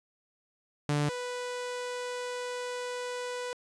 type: tone pair in turn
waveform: sawtooth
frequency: 146.83 / 493.9 Hz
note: D3 / B4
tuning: 0 / 0 cents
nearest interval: octave + major sixth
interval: 2100 cents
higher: second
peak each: -22 / -30 dBFS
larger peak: first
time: 0.89-1.09 / 1.09-3.53 s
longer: second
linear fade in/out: 0 ms
effects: resampled to 22050 Hz + 10-bit